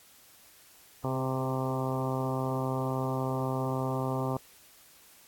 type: harmonic tone with a mistuned harmonic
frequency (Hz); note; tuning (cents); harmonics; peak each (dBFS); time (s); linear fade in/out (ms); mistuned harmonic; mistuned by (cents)
130.81; C3; 0; 1 / 2 / 3 / 4 / 5 / 6 / 7 / 8 / 9; -32 / -35 / -37 / -38 / -39 / -40 / -40 / -41 / -42; 1.04-4.37; 2; 3; +16
effects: white hiss -57 dBFS RMS until 5.27 s + AAC 64 kbps